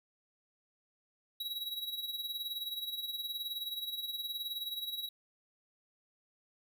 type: tone with tremolo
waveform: square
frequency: 3875 Hz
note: B7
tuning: 34 cents flat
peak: -35 dBFS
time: 1.4-5.09 s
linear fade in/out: 5 ms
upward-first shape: sine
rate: 19 Hz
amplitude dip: 65%
effects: none